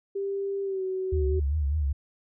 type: tone with pitch glide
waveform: sine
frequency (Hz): 395.2 to 376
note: G4 to F#4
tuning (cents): +14 to +28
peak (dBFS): -27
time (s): 0.15-1.4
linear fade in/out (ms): 10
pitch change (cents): -86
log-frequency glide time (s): 0.63-0.83
type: tone with vibrato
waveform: sine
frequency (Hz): 73.42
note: D2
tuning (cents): 0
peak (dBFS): -23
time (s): 1.12-1.93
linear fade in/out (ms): 10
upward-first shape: triangle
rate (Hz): 5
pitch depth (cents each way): 140
effects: none